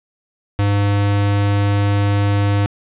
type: tone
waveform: square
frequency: 101.3 Hz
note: G#2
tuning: 43 cents flat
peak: -14 dBFS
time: 0.59-2.66 s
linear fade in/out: 0 ms
effects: resampled to 8000 Hz + 8-bit